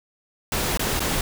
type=noise with dropouts; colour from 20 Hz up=pink; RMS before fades=-24 dBFS; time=0.52-1.21 s; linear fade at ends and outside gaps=2 ms; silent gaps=0.774-0.794 / 0.995-1.003 s; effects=none